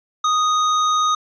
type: tone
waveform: square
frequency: 1244.5 Hz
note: D#6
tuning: in tune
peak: -16 dBFS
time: 0.24-1.15 s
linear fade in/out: 5 ms
effects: resampled to 16000 Hz